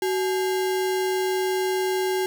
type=tone with sample-and-hold; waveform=sine; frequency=374.3 Hz; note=F#4; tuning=20 cents sharp; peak=-21 dBFS; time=0.02-2.26 s; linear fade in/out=2 ms; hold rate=1225 Hz; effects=none